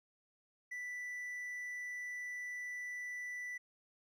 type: tone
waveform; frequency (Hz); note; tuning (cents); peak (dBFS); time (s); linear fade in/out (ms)
triangle; 1975.5; B6; 0; -39; 0.71-3.58; 10
effects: none